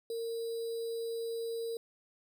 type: tone with sample-and-hold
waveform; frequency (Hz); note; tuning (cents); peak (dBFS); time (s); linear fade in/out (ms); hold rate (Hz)
sine; 459.9; A#4; -23; -34; 0.1-1.77; 2; 4410
effects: none